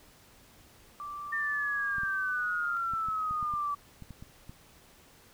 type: tone with pitch glide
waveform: sine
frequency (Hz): 1170 to 1268.5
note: D6 to D#6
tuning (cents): -7 to +33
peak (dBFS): -37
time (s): 1-2.77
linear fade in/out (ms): 0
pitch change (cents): +140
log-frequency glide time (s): 2.29-2.51
type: exponential sweep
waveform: sine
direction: down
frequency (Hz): 1813 to 1149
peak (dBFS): -29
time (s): 1.32-3.75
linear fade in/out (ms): 10
type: clicks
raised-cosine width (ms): 5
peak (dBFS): -32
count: 11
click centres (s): 1.983 / 2.034 / 2.936 / 3.086 / 3.31 / 3.428 / 3.538 / 4.023 / 4.107 / 4.225 / 4.495
effects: pink hiss -58 dBFS RMS until 5.33 s